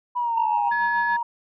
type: exponential sweep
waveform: sine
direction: down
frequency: 987.8 to 798 Hz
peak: -21 dBFS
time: 0.15-0.7 s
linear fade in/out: 20 ms
type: tone with tremolo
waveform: sine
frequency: 943 Hz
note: A#5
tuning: 20 cents sharp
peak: -19 dBFS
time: 0.37-1.23 s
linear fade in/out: 5 ms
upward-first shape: sine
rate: 6.9 Hz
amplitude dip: 40%
type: tone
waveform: sine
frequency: 1700 Hz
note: G#6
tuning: 40 cents sharp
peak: -22 dBFS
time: 0.71-1.17 s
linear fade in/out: 10 ms
effects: tanh soft clip ceiling -13 dBFS